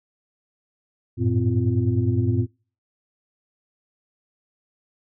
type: tone cluster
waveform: sine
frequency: 96.1 / 106 / 115.7 / 257.7 / 347.1 Hz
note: G2 / G#2 / A#2 / C4 / F4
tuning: -34 / +36 / -13 / -26 / -11 cents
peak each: -23 / -30 / -21 / -26 / -28 dBFS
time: 1.17-2.47 s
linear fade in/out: 50 ms
effects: noise-tail reverb RT60 0.4 s tail -26 dB re dry + tanh soft clip ceiling -8 dBFS